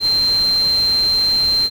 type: tone in noise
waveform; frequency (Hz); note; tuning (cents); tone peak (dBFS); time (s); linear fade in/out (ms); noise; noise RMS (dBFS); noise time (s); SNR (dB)
sine; 4144; C8; -17; -13; 0-1.7; 50; pink; -31; 0-1.7; +15
effects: none